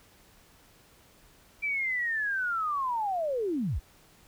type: linear sweep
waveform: sine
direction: down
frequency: 2349 to 35.95 Hz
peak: -27 dBFS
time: 1.62-3.8 s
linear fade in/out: 20 ms
effects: pink hiss -59 dBFS RMS until 4.27 s